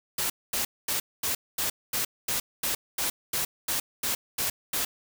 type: noise bursts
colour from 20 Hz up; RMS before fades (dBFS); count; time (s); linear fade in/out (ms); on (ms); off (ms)
white; -28; 14; 0.18-4.85; 5; 120; 230
effects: none